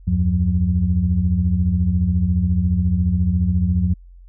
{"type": "tone cluster", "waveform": "sine", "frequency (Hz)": [77.4, 91.7, 180.4], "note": ["D#2", "F#2", "F#3"], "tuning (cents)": [-9, -15, -44], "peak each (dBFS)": -19, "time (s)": [0.07, 3.94], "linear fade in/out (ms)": 10, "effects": ["tanh soft clip ceiling -5 dBFS", "added 44 Hz sine -40 dBFS peak until 4.28 s"]}